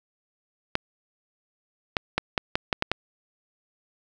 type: clicks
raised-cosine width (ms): 0.3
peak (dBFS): -6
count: 8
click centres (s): 0.754 / 1.968 / 2.18 / 2.378 / 2.555 / 2.728 / 2.824 / 2.916
effects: none